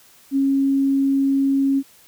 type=tone; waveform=sine; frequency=273.5 Hz; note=C#4; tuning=23 cents flat; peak=-15 dBFS; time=0.31-1.83 s; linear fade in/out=50 ms; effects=white hiss -51 dBFS RMS until 2.07 s